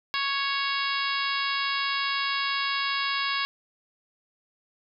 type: harmonic tone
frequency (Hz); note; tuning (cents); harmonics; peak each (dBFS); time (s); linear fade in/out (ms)
554.4; C#5; 0; 2 / 3 / 4 / 5 / 6 / 7 / 8 / 9; -30 / -32 / -33 / -34 / -35 / -35 / -36 / -37; 0.14-3.45; 0
effects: none